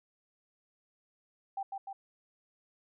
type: tone with echo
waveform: sine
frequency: 784 Hz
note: G5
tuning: in tune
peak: -33 dBFS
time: 1.57-1.63 s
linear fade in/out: 5 ms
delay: 150 ms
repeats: 2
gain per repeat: -3 dB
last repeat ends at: 1.93 s
effects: none